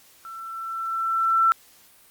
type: tone with level ramp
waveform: sine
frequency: 1340 Hz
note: E6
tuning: 28 cents sharp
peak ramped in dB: -36 to -14 dBFS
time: 0.25-1.52 s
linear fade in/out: 0 ms
effects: white hiss -54 dBFS RMS until 2.1 s + Opus 48 kbps